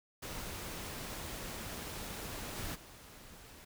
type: noise with level steps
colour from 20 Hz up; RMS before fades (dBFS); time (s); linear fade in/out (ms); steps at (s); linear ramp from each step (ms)
pink; -43 / -41 / -54; 0.22-3.65; 10; 2.55 / 2.74; 20
effects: none